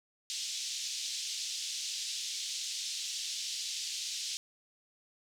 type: band-pass noise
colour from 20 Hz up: white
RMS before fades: -38 dBFS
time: 0.3-4.37 s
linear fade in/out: 0 ms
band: 3100 to 6600 Hz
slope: 24 dB/octave
effects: none